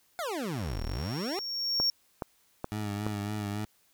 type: exponential two-way sweep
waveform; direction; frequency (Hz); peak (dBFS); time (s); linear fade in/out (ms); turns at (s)
25% pulse; down then up; 741 to 34.65 to 422.3; -28; 0.19-1.39; 0; 0.84
type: tone with exponential growth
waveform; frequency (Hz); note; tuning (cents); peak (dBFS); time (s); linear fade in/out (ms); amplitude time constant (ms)
triangle; 5520; F8; -21; -22; 0.24-1.9; 1; 360
type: click train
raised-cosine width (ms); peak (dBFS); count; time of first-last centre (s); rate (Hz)
1; -18; 4; 1.8-3.066; 2.37
type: tone with vibrato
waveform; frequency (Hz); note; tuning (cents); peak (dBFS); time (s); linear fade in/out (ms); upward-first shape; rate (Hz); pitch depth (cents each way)
20% pulse; 104; G#2; +3; -27; 2.72-3.65; 0; sine; 3.6; 45
effects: white hiss -67 dBFS RMS until 3.93 s